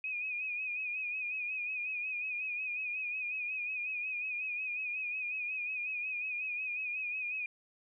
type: tone with vibrato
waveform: sine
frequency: 2489 Hz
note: D#7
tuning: in tune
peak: -34 dBFS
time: 0.04-7.46 s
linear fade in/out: 2 ms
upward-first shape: sine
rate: 5.5 Hz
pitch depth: 56 cents each way
effects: none